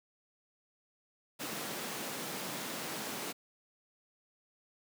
pink high-pass noise, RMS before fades -40 dBFS, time 1.39-3.33 s, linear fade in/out 20 ms, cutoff 170 Hz, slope 24 dB/octave, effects none

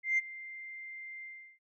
sine tone with ADSR envelope, 2093 Hz, C7, in tune, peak -23 dBFS, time 0.03-1.59 s, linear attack 150 ms, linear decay 24 ms, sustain -19 dB, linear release 360 ms, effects tanh soft clip ceiling -21 dBFS

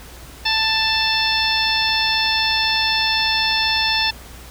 harmonic tone with a mistuned harmonic, 884 Hz, A5, 8 cents sharp, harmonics 1 / 2 / 3 / 4 / 5 / 6, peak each -24 / -24 / -23 / -22 / -24 / -23 dBFS, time 0.45-4.11 s, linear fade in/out 10 ms, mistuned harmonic 5, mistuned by -30 cents, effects added 60 Hz sine -39 dBFS peak until 4.5 s + pink hiss -41 dBFS RMS until 4.5 s

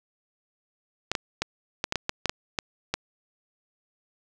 clicks, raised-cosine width 0.2 ms, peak -8 dBFS, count 11, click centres 1.116 / 1.152 / 1.42 / 1.841 / 1.924 / 1.957 / 2.094 / 2.257 / 2.295 / 2.588 / 2.94 s, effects none

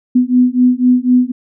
sine beating tone pair, 247.7 / 251.7 Hz, B3 / B3, +5 / +33 cents, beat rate 4 Hz, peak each -11 dBFS, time 0.15-1.32 s, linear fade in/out 10 ms, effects none

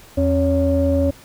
sine tone cluster, 82.5 / 272.7 / 561 Hz, E2 / C#4 / C#5, +2 / -28 / +21 cents, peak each -18 dBFS, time 0.17-1.11 s, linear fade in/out 10 ms, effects tanh soft clip ceiling -7 dBFS + pink hiss -45 dBFS RMS until 1.24 s

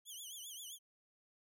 15% pulse tone with vibrato, 3190 Hz, G7, 30 cents sharp, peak -40 dBFS, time 0.05-0.79 s, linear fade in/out 50 ms, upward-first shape triangle, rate 7.6 Hz, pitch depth 170 cents each way, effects none

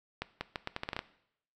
accelerating click train, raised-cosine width 0.3 ms, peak -18 dBFS, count 10, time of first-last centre 0.22-0.991 s, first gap 190 ms, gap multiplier 0.78, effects noise-tail reverb RT60 0.7 s tail -17 dB re dry

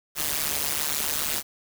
white noise with amplitude modulation, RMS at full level -23 dBFS, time 0.15-1.43 s, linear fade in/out 50 ms, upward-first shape sine, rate 147 Hz, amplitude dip 100%, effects none

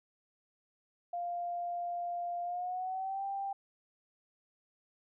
sine tone with pitch glide, 698.5 to 788.6 Hz, F5 to G5, 0 to +10 cents, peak -34 dBFS, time 1.13-3.53 s, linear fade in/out 5 ms, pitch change +210 cents, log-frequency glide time 2.43-3.24 s, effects none

